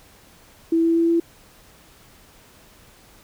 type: tone with pitch steps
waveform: sine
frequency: 329.6 / 331.7 / 333.8 / 335.9 Hz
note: E4 / E4 / E4 / E4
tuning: 0 / +11 / +22 / +33 cents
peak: -15 dBFS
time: 0.72-1.2 s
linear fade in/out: 5 ms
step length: 120 ms
effects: pink hiss -51 dBFS RMS until 3.23 s